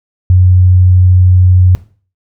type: tone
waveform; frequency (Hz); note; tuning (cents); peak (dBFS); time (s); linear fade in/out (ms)
sine; 91.3; F#2; -23; -3; 0.3-1.75; 0
effects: noise-tail reverb RT60 0.4 s tail -17 dB re dry